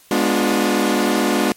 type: chord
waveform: sawtooth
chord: G# diminished seventh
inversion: none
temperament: equal with one note detuned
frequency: 207.7 / 246.9 / 293.7 / 356.2 Hz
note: G#3 / B3 / D4 / F4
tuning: 0 / 0 / 0 / +34 cents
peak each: -17 dBFS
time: 0.11-1.52 s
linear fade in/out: 2 ms
effects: white hiss -50 dBFS RMS until 1.56 s + MP3 64 kbps